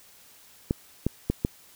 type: clicks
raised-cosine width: 3 ms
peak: -10 dBFS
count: 4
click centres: 0.709 / 1.066 / 1.3 / 1.449 s
effects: white hiss -54 dBFS RMS until 1.75 s